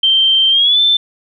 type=tone with pitch glide; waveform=sine; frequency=3136 to 3540 Hz; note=G7 to A7; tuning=0 to +10 cents; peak=-8 dBFS; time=0.03-0.97 s; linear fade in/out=5 ms; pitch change=+210 cents; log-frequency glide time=0.5-0.8 s; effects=none

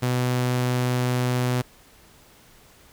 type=tone; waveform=sawtooth; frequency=124.9 Hz; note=B2; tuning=20 cents sharp; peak=-17 dBFS; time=0.02-1.62 s; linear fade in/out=10 ms; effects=pink hiss -53 dBFS RMS until 2.92 s

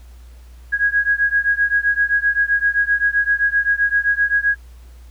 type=beating tone pair; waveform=sine; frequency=1646 / 1653.7 Hz; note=G#6 / G#6; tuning=-16 / -8 cents; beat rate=7.7 Hz; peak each=-17 / -18 dBFS; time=0.72-4.56 s; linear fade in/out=20 ms; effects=added 60 Hz sine -38 dBFS peak until 5.1 s + pink hiss -54 dBFS RMS until 5.1 s

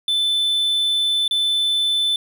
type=tone with dropouts; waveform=triangle; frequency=3520 Hz; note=A7; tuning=in tune; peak=-15 dBFS; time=0.08-2.16 s; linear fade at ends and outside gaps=2 ms; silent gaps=1.279-1.31 s; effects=9-bit

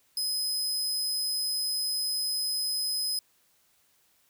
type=tone; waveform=sawtooth; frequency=5050 Hz; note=D#8; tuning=25 cents sharp; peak=-25 dBFS; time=0.17-3.19 s; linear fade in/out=2 ms; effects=white hiss -67 dBFS RMS until 4.29 s

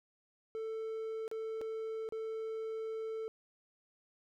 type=tone with dropouts; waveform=triangle; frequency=443.4 Hz; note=A4; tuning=13 cents sharp; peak=-35 dBFS; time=0.55-3.28 s; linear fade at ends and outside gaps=0 ms; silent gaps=1.279-1.314 / 1.611-1.615 / 2.089-2.123 s; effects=none

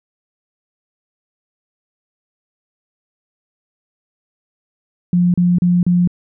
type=tone bursts; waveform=sine; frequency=176.7 Hz; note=F3; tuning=21 cents sharp; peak=-10 dBFS; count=4; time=5.13-6.075 s; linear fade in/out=2 ms; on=210 ms; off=35 ms; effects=none

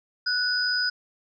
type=tone pair together; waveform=sine; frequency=1480 / 4978 Hz; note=F#6 / D#8; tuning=0 / 0 cents; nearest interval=octave + major sixth; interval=2100 cents; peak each=-25 dBFS; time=0.26-0.9 s; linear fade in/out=10 ms; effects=none

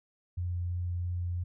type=tone with vibrato; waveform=sine; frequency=88.2 Hz; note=F2; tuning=18 cents sharp; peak=-30 dBFS; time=0.37-1.44 s; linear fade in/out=10 ms; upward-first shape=sine; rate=3 Hz; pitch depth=8 cents each way; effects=none

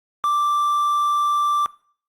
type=tone with quantisation; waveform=triangle; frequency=1174.7 Hz; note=D6; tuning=in tune; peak=-15 dBFS; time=0.24-1.66 s; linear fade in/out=0 ms; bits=7; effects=noise-tail reverb RT60 0.5 s tail -21 dB re dry + Opus 48 kbps

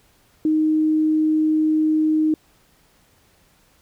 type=tone; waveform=sine; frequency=311.1 Hz; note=D#4; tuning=in tune; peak=-15 dBFS; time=0.45-2.34 s; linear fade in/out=2 ms; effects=pink hiss -58 dBFS RMS until 3.81 s

